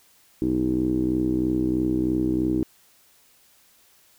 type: tone with low-pass filter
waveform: 10% pulse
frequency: 63.1 Hz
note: B1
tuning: 38 cents sharp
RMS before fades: -23 dBFS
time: 0.42-2.63 s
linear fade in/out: 0 ms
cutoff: 330 Hz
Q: 6.5
effects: white hiss -58 dBFS RMS until 4.18 s